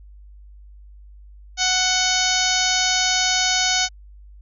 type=harmonic tone with a mistuned harmonic; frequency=740 Hz; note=F#5; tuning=in tune; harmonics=1 / 2 / 3 / 4 / 5 / 6 / 7 / 8 / 9; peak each=-26 / -26 / -26 / -26 / -26 / -26 / -26 / -26 / -26 dBFS; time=1.57-3.89 s; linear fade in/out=50 ms; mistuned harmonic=4; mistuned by=+41 cents; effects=added 50 Hz sine -41 dBFS peak until 4.41 s